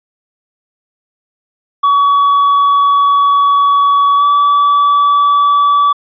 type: tone with pitch glide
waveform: triangle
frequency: 1132 to 1149.8 Hz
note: C#6 to D6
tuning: +36 to -37 cents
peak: -5 dBFS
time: 1.83-5.93 s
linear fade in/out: 10 ms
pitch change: +27 cents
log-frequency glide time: 4.17-4.23 s
effects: resampled to 11025 Hz